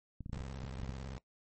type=clicks; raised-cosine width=5 ms; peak=-31 dBFS; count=10; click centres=0.207 / 0.261 / 0.296 / 0.331 / 0.37 / 0.408 / 0.64 / 0.797 / 0.834 / 0.893 s
type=tone with vibrato; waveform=20% pulse; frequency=65.5 Hz; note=C2; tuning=2 cents sharp; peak=-37 dBFS; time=0.33-1.18 s; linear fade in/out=0 ms; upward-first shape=sine; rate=18 Hz; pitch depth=240 cents each way
effects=noise-tail reverb RT60 0.1 s tail -19 dB re dry + MP3 32 kbps